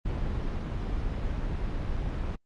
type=noise; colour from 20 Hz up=brown; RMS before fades=-30 dBFS; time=0.05-2.36 s; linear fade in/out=10 ms; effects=low-pass 4000 Hz 12 dB/octave + Opus 24 kbps

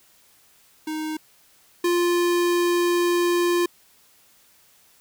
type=tone pair in turn; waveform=square; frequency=311.1 / 349.2 Hz; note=D#4 / F4; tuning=0 / 0 cents; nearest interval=major second; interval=200 cents; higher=second; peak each=-27 / -19 dBFS; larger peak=second; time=0.87-1.17 / 1.84-3.66 s; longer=second; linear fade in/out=5 ms; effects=white hiss -57 dBFS RMS until 5 s

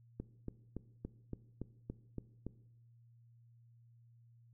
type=click train; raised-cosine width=3 ms; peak=-28 dBFS; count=9; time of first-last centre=0.2-2.466 s; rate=3.53 Hz; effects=noise-tail reverb RT60 0.8 s tail -18 dB re dry + added 117 Hz sine -61 dBFS peak until 4.53 s

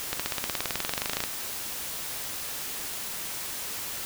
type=accelerating click train; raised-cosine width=0.2 ms; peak=-10 dBFS; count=24; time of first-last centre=0.13-1.238 s; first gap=66 ms; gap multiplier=0.97; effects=white hiss -35 dBFS RMS until 4.05 s

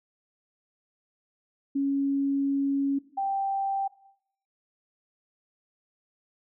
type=tone pair in turn; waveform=sine; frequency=277.2 / 784 Hz; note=C#4 / G5; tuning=0 / 0 cents; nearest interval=octave + tritone; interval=1800 cents; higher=second; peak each=-23 / -25 dBFS; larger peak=first; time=1.75-2.99 / 3.17-3.88 s; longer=first; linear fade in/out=10 ms; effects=noise-tail reverb RT60 0.7 s tail -17 dB re dry

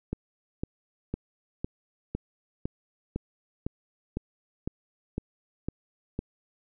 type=click train; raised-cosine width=3 ms; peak=-17 dBFS; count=13; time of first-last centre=0.13-6.191 s; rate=1.98 Hz; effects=none

